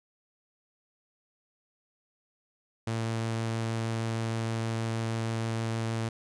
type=tone; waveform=sawtooth; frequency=113.3 Hz; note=A#2; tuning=49 cents flat; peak=-25 dBFS; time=2.87-6.09 s; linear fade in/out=5 ms; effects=resampled to 22050 Hz + 11-bit